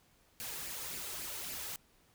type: noise with flanger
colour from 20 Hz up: white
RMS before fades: -42 dBFS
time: 0.4-1.76 s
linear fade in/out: 0 ms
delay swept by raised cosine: 0.41 to 2.41 ms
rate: 3.6 Hz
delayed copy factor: +0.55
effects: pink hiss -68 dBFS RMS until 2.14 s